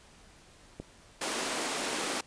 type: click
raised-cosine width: 2 ms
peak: -25 dBFS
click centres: 0.8 s
type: high-pass noise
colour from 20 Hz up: pink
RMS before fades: -33 dBFS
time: 1.21-2.21 s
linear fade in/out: 5 ms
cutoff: 250 Hz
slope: 24 dB/octave
effects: pink hiss -57 dBFS RMS until 2.26 s + resampled to 22050 Hz